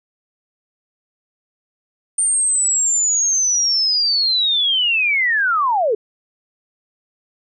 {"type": "linear sweep", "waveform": "sine", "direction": "down", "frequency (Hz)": [8950, 400.3], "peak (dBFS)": -14, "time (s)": [2.18, 5.95], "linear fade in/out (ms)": 5, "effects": []}